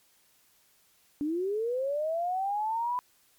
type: linear sweep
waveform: sine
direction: up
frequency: 283.7 to 1001 Hz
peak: -27 dBFS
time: 1.21-2.99 s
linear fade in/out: 0 ms
effects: white hiss -65 dBFS RMS until 3.38 s + MP3 96 kbps